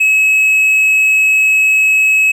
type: tone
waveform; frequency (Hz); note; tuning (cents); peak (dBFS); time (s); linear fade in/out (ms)
triangle; 2571; E7; -44; -6; 0-2.32; 10
effects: none